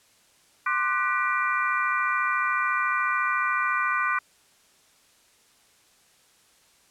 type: tone cluster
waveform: sine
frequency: 1055 / 1189 / 1491 / 1950 / 2376 Hz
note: C6 / D6 / F#6 / B6 / D7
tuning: +14 / +21 / +13 / -23 / +20 cents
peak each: -30 / -27 / -27 / -30 / -32 dBFS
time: 0.66-4.19 s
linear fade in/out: 5 ms
effects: white hiss -60 dBFS RMS until 6.9 s + low-pass 10000 Hz 12 dB/octave